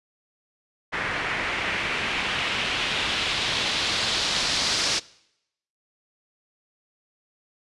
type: noise with low-pass filter sweep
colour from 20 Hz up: white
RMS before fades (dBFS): -26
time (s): 0.92-5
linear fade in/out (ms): 20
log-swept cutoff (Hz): 1900 to 5100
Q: 1.9
effects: noise-tail reverb RT60 0.8 s tail -22 dB re dry + resampled to 24000 Hz